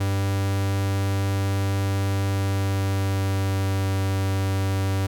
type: tone with pitch glide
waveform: 45% pulse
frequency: 98 to 96.71 Hz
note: G2 to G2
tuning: 0 to -23 cents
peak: -21 dBFS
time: 0-5.07 s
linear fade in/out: 10 ms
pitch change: -23 cents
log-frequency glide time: 2.25-3.92 s
effects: none